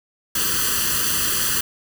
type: noise with comb filter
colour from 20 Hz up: white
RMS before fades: -21 dBFS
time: 0.35-1.61 s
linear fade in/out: 5 ms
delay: 0.66 ms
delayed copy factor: +0.85
effects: none